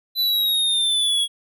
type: exponential sweep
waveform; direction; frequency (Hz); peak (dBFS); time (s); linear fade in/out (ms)
square; down; 4011 to 3322; -18; 0.15-1.28; 50
effects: none